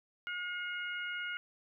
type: harmonic tone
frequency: 717 Hz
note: F5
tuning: 45 cents sharp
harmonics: 2 / 3 / 4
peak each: -38 / -42 / -44 dBFS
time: 0.27-1.37 s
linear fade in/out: 0 ms
effects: none